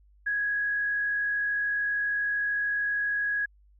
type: tone with frequency modulation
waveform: sine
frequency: 1663 Hz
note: G#6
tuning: 2 cents sharp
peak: -25 dBFS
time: 0.26-3.46 s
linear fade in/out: 10 ms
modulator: 53 Hz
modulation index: 0.34
effects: added 50 Hz sine -56 dBFS peak until 3.79 s